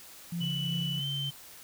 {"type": "tone with tremolo", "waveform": "sine", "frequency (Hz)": 171.5, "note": "F3", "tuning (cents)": -31, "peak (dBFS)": -30, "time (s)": [0.32, 1], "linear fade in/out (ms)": 5, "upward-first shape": "sine", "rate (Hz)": 2.8, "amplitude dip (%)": 45}
{"type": "tone with pitch glide", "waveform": "sine", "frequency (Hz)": [2975, 3100], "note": ["F#7", "G7"], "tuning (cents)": [9, -20], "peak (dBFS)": -32, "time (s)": [0.4, 1.31], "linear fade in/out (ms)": 20, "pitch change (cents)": 71, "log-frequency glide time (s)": [0.96, 1.05]}
{"type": "tone", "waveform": "sine", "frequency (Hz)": 140, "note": "C#3", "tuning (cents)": 18, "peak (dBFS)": -33, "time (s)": [0.4, 1.31], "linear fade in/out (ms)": 20}
{"effects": ["tanh soft clip ceiling -23 dBFS", "white hiss -50 dBFS RMS until 1.63 s"]}